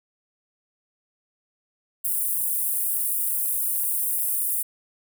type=high-pass noise; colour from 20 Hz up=pink; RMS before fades=-25 dBFS; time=2.04-4.63 s; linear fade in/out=10 ms; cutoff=9400 Hz; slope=48 dB/octave; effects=none